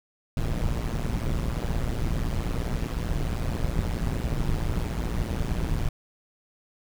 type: noise with amplitude modulation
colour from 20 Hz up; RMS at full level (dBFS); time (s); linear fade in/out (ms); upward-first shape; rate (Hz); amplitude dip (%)
brown; -23; 0.37-5.89; 2; sine; 117; 90
effects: none